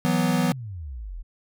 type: chord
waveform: square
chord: E suspended second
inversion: none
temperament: equal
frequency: 164.81 / 185 / 246.9 Hz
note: E3 / F#3 / B3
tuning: 0 / 0 / 0 cents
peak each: -25 dBFS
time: 0.05-0.52 s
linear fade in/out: 0 ms
type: exponential sweep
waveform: sine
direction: down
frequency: 150.2 to 36.86 Hz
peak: -32 dBFS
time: 0.49-1.23 s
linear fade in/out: 20 ms
effects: none